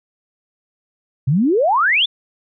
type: exponential sweep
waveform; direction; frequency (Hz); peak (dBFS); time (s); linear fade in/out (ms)
sine; up; 122.9 to 3636; -12; 1.27-2.06; 10
effects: none